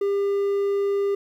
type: tone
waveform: triangle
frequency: 400 Hz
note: G4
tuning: 35 cents sharp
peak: -18 dBFS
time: 0.01-1.15 s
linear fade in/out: 5 ms
effects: 10-bit